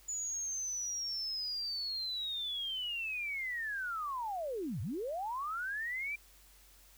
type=linear two-way sweep; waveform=sine; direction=down then up; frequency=6960 to 85 to 2381 Hz; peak=-35 dBFS; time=0.08-6.16 s; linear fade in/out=10 ms; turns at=4.81 s; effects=added 47 Hz sine -62 dBFS peak until 6.97 s + white hiss -62 dBFS RMS until 6.97 s